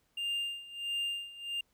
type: tone with tremolo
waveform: triangle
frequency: 2801 Hz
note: F7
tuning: 4 cents sharp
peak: -29 dBFS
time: 0.17-1.61 s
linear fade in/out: 5 ms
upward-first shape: sine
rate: 1.5 Hz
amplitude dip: 85%
effects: pink hiss -74 dBFS RMS until 1.73 s